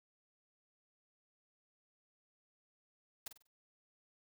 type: noise with echo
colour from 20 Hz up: white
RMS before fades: -43 dBFS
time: 3.26-3.28 s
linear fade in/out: 5 ms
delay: 48 ms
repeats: 4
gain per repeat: -9 dB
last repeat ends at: 3.472 s
effects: none